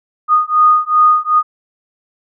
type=beating tone pair; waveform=sine; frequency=1233 / 1235.6 Hz; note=D#6 / D#6; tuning=-16 / -12 cents; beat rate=2.6 Hz; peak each=-11 dBFS; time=0.28-1.43 s; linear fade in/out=50 ms; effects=none